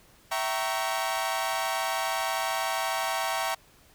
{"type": "chord", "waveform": "sawtooth", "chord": "E diminished seventh", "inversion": "none", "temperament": "equal with one note detuned", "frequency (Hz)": [659.3, 771.9, 932.3, 1108.7], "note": ["E5", "G5", "Bb5", "Db6"], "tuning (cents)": [0, -27, 0, 0], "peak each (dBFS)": [-29, -28, -29, -30], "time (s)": [0.31, 3.55], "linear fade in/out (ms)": 10, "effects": ["pink hiss -58 dBFS RMS until 3.94 s"]}